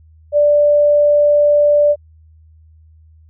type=tone; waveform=sine; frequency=587.3 Hz; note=D5; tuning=in tune; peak=-8 dBFS; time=0.32-1.96 s; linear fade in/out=50 ms; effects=added 79 Hz sine -43 dBFS peak until 3.29 s